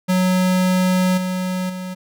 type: tone with level steps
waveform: square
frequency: 184.2 Hz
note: F#3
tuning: 7 cents flat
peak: -15 / -21 / -27 dBFS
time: 0.08-1.95 s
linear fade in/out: 20 ms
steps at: 1.17 / 1.69 s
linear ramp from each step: 10 ms
effects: none